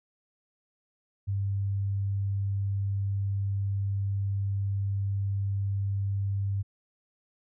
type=tone; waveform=sine; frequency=99 Hz; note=G2; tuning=18 cents sharp; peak=-26 dBFS; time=1.27-6.63 s; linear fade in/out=20 ms; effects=none